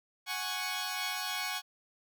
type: chord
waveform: 10% pulse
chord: F# suspended second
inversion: none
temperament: equal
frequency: 740 / 830.6 / 1108.7 Hz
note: F#5 / G#5 / C#6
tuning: 0 / 0 / 0 cents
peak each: -30 / -30 / -29 dBFS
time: 0.26-1.62 s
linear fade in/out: 50 ms
effects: none